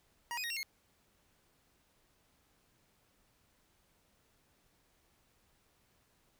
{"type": "tone with pitch steps", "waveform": "25% pulse", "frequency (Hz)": [951, 2497, 1875, 2739, 2156], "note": ["A#5", "D#7", "A#6", "F7", "C#7"], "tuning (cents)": [34, 6, 10, -34, -49], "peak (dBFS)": -33, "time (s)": [0.31, 0.63], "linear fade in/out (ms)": 0, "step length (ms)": 64, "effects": ["pink hiss -72 dBFS RMS until 6.39 s"]}